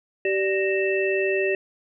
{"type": "tone cluster", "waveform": "sine", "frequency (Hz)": [386.2, 588, 1859, 2653], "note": ["G4", "D5", "A#6", "E7"], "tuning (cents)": [-26, 2, -5, 10], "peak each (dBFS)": [-22, -28, -29, -28], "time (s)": [0.25, 1.55], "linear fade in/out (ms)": 2, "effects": []}